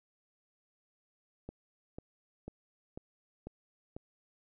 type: click train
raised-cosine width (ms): 2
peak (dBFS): -29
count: 6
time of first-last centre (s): 1.49-3.965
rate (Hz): 2.02
effects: none